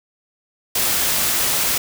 white noise, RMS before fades -19 dBFS, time 0.75-1.78 s, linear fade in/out 5 ms, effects none

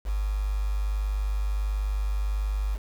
sine tone with quantisation, 50.7 Hz, G#1, 41 cents flat, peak -24 dBFS, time 0.04-2.79 s, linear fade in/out 50 ms, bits 7, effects none

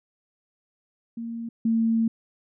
sine tone pair in turn, 231 / 226.5 Hz, A#3 / A#3, -16 / -50 cents, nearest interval unison, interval 34 cents, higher first, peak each -30 / -19 dBFS, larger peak second, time 1.17-1.49 / 1.65-2.08 s, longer second, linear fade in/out 5 ms, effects none

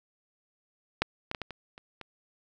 clicks, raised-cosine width 0.3 ms, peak -8 / -16 / -17 / -19 / -24 / -30 / -25 dBFS, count 7, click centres 1.02 / 1.314 / 1.348 / 1.417 / 1.507 / 1.779 / 2.013 s, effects none

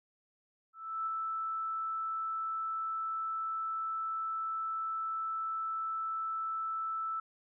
sine tone with ADSR envelope, 1318.5 Hz, E6, in tune, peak -31 dBFS, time 0.73-7.2 s, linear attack 340 ms, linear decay 4 ms, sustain -2 dB, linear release 5 ms, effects none

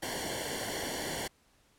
pink noise with comb filter, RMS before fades -36 dBFS, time 0.02-1.28 s, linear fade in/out 10 ms, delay 0.79 ms, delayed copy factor -0.85, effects pink hiss -67 dBFS RMS until 1.78 s + low-pass 12000 Hz 12 dB/octave

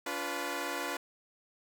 10% pulse chord, B diminished, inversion first, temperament equal with one note detuned, 286.6 / 349.2 / 493.9 Hz, D4 / F4 / B4, -42 / 0 / 0 cents, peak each -30 dBFS, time 0.06-0.97 s, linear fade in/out 5 ms, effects none

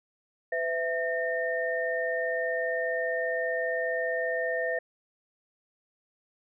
sine tone cluster, 505 / 660 / 1822 Hz, B4 / E5 / A#6, +39 / +2 / -40 cents, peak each -31 dBFS, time 0.52-4.79 s, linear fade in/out 5 ms, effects none

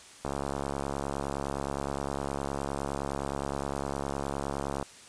click train, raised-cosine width 1 ms, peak -18 dBFS, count 320, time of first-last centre 0.25-4.827 s, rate 69.7 Hz, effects white hiss -51 dBFS RMS until 5.08 s + resampled to 22050 Hz

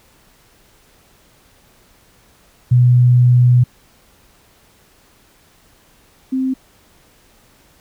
sine tone pair in turn, 123.47 / 261.6 Hz, B2 / C4, 0 / 0 cents, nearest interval octave + minor second, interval 1300 cents, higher second, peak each -7 / -15 dBFS, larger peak first, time 2.71-3.64 / 6.32-6.54 s, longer first, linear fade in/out 10 ms, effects pink hiss -52 dBFS RMS until 7.8 s

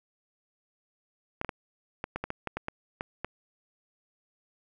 clicks, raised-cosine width 0.5 ms, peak -17 dBFS, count 12, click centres 1.414 / 1.447 / 1.492 / 2.041 / 2.16 / 2.24 / 2.304 / 2.473 / 2.57 / 2.684 / 3.009 / 3.246 s, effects none

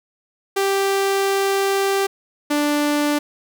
sawtooth tone pair in turn, 392.3 / 293.9 Hz, G4 / D4, +1 / +1 cents, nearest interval perfect fourth, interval 500 cents, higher first, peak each -13 dBFS, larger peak neither, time 0.56-2.07 / 2.5-3.19 s, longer first, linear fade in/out 10 ms, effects none

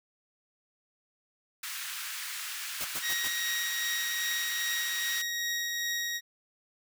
pink high-pass noise, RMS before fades -38 dBFS, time 1.63-5.22 s, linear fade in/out 5 ms, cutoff 1400 Hz, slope 24 dB/octave
white noise bursts, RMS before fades -34 dBFS, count 4, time 2.8-3.285 s, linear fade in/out 10 ms, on 50 ms, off 95 ms
20% pulse tone with tremolo, 1889 Hz, A#6, 22 cents sharp, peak -24 dBFS, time 3.01-6.21 s, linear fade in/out 50 ms, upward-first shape triangle, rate 2.5 Hz, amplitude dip 25%
effects none

